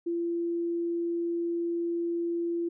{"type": "tone", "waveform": "sine", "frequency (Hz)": 340.7, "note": "F4", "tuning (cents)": -43, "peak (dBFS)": -27, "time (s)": [0.06, 2.69], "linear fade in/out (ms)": 10, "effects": []}